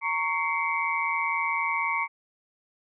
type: tone cluster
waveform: sine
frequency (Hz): 923 / 1112 / 2105 / 2269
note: A#5 / C#6 / C7 / C#7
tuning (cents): -17 / +5 / +10 / +40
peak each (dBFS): -30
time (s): 0.01-2.08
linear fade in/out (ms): 50
effects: none